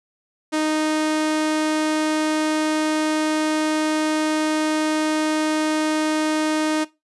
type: tone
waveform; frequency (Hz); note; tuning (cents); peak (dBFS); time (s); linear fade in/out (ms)
sawtooth; 309.7; D#4; -8; -15; 0.52-6.85; 20
effects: noise-tail reverb RT60 0.2 s tail -17 dB re dry + resampled to 24000 Hz